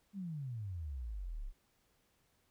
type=exponential sweep; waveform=sine; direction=down; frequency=207.2 to 30.53 Hz; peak=-39 dBFS; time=0.13-1.53 s; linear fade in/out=50 ms; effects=pink hiss -75 dBFS RMS until 2.5 s